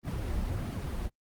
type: noise with flanger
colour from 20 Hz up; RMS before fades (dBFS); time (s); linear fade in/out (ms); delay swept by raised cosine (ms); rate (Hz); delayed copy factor
brown; -33; 0.03-1.1; 50; 1.9 to 7.6; 1.5; -0.7
effects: noise-tail reverb RT60 0.1 s tail -26 dB re dry + Opus 24 kbps